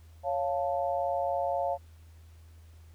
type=chord; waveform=sine; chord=Db augmented; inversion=none; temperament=equal; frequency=554.4 / 698.5 / 880 Hz; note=Db5 / F5 / A5; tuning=0 / 0 / 0 cents; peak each=-31 / -30 / -35 dBFS; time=0.23-1.78 s; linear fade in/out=50 ms; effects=added 81 Hz sine -50 dBFS peak until 2.94 s + pink hiss -65 dBFS RMS until 2.94 s